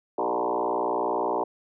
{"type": "tone with frequency modulation", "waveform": "sine", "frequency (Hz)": 661, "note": "E5", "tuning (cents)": 5, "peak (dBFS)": -23, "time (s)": [0.18, 1.44], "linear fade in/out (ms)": 5, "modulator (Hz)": 60, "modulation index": 5.6, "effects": []}